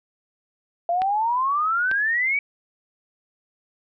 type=exponential sweep; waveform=sine; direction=up; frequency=677 to 2300 Hz; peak=-19 dBFS; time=0.89-2.39 s; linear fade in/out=2 ms
type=clicks; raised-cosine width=0.3 ms; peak=-15 dBFS; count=2; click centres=1.019 / 1.914 s
effects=none